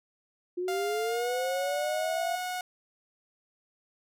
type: linear sweep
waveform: sine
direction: up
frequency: 351.4 to 698.5 Hz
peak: -29 dBFS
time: 0.57-2.36 s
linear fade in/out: 10 ms
type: tone with pitch glide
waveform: sawtooth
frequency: 700 to 729.7 Hz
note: F5 to F#5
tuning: +4 to -24 cents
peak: -28 dBFS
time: 0.68-2.61 s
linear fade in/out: 2 ms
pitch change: +72 cents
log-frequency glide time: 1.05-1.3 s
effects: none